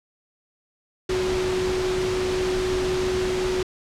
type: tone in noise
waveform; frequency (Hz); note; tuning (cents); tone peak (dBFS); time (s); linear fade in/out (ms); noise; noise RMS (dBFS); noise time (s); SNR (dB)
sine; 370; F#4; 0; -22; 1.09-3.63; 5; pink; -29; 1.09-3.63; +4
effects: low-pass 6000 Hz 12 dB/octave